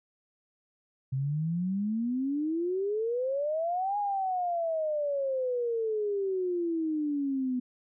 sine exponential two-way sweep, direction up then down, 129.4 to 830.6 to 247.7 Hz, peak -27 dBFS, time 1.12-7.6 s, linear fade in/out 10 ms, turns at 3.98 s, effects none

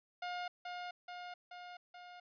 sawtooth tone with echo, 713 Hz, F5, 36 cents sharp, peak -35 dBFS, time 0.22-0.48 s, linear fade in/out 5 ms, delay 430 ms, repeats 4, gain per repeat -3 dB, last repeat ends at 2.2 s, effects resampled to 11025 Hz

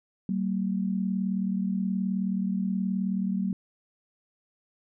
sine tone pair together, 190.84 / 229.7 Hz, G3 / A#3, -46 / -25 cents, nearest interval minor third, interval 321 cents, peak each -26 / -31 dBFS, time 0.29-3.53 s, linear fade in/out 2 ms, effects none

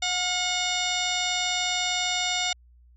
harmonic tone with a mistuned harmonic, 727 Hz, F#5, 31 cents flat, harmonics 1 / 2 / 3 / 4 / 5 / 6 / 7 / 8 / 10, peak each -32 / -37 / -31 / -33 / -29 / -37 / -37 / -35 / -34 dBFS, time 0.02-2.53 s, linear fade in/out 5 ms, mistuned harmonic 2, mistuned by -36 cents, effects added 60 Hz sine -52 dBFS peak until 2.96 s

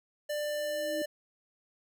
square tone, 593 Hz, D5, 17 cents sharp, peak -32 dBFS, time 0.29-1.06 s, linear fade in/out 10 ms
sine tone with exponential growth, 314.6 Hz, D#4, 19 cents sharp, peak -33 dBFS, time 0.33-1.02 s, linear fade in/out 2 ms, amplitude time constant 150 ms
effects none

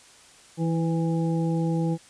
harmonic tone with a mistuned harmonic, 164.2 Hz, E3, 6 cents flat, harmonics 1 / 2 / 3 / 5, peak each -23 / -29 / -33 / -37 dBFS, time 0.57-1.98 s, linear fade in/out 50 ms, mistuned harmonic 3, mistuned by +23 cents, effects white hiss -52 dBFS RMS until 2.09 s + resampled to 22050 Hz

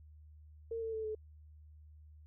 sine tone with pitch steps, 456.5 / 448.1 / 439.9 / 431.9 Hz, A#4 / A4 / A4 / A4, -36 / +32 / 0 / -32 cents, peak -36 dBFS, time 0.71-1.15 s, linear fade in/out 5 ms, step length 110 ms, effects added 76 Hz sine -54 dBFS peak until 2.26 s

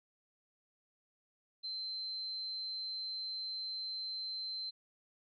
sine tone, 4100 Hz, C8, 36 cents flat, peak -38 dBFS, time 1.63-4.71 s, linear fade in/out 20 ms, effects none

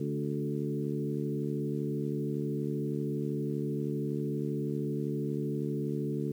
harmonic tone with a mistuned harmonic, 72.6 Hz, D2, 19 cents flat, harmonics 2 / 3 / 4 / 5 / 6, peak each -34 / -36 / -37 / -38 / -39 dBFS, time 0-6.32 s, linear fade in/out 5 ms, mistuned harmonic 5, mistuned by +16 cents, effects 10-bit

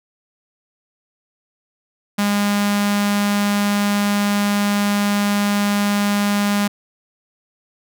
sawtooth tone with notch filter, 204.1 Hz, G#3, 30 cents flat, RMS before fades -18 dBFS, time 2.18-6.68 s, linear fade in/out 10 ms, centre 440 Hz, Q 1.2, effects none

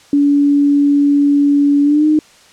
sine tone with pitch glide, 285.9 to 306.4 Hz, D4 to D#4, -46 to -27 cents, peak -8 dBFS, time 0.13-2.19 s, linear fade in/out 2 ms, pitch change +119 cents, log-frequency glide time 1.83-2.06 s, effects white hiss -45 dBFS RMS until 2.52 s + low-pass 7000 Hz 12 dB/octave

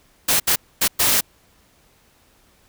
white noise bursts at uneven times, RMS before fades -17 dBFS, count 4, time 0.28-0.4 / 0.47-0.56 / 0.81-0.88 / 0.99-1.21 s, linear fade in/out 10 ms, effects pink hiss -57 dBFS RMS until 2.68 s

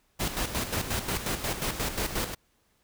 pink noise with tremolo, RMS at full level -29 dBFS, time 0.19-2.35 s, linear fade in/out 20 ms, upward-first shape square, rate 5.6 Hz, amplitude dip 60%, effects pink hiss -69 dBFS RMS until 2.83 s

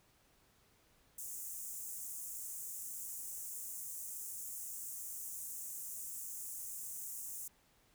pink high-pass noise, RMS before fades -45 dBFS, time 1.18-7.48 s, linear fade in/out 5 ms, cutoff 6700 Hz, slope 48 dB/octave, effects pink hiss -70 dBFS RMS until 7.94 s

